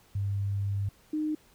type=tone pair in turn; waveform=sine; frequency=99.7 / 306.8 Hz; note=G2 / D#4; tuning=+30 / -24 cents; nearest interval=octave + perfect fifth; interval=1946 cents; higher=second; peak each=-27 dBFS; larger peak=neither; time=0.15-0.89 / 1.13-1.35 s; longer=first; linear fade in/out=5 ms; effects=pink hiss -61 dBFS RMS until 1.54 s